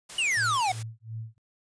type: noise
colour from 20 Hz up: white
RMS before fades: -41 dBFS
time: 0.09-0.83 s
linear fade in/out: 10 ms
type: exponential sweep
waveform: square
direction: down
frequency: 2985 to 714 Hz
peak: -24 dBFS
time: 0.18-0.72 s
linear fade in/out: 5 ms
type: tone with tremolo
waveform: sine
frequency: 112 Hz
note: A2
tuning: 31 cents sharp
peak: -32 dBFS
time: 0.37-1.38 s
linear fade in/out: 0 ms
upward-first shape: sine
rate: 2.8 Hz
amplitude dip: 100%
effects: resampled to 22050 Hz